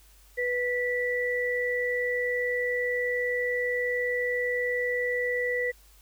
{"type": "tone pair together", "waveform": "sine", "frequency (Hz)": [492.6, 1961.3], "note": ["B4", "B6"], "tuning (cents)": [-5, -13], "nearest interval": "2 octaves", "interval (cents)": 2392, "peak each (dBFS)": -28, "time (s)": [0.37, 5.72], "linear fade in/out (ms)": 20, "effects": ["added 50 Hz sine -55 dBFS peak until 6.01 s", "white hiss -59 dBFS RMS until 6.01 s"]}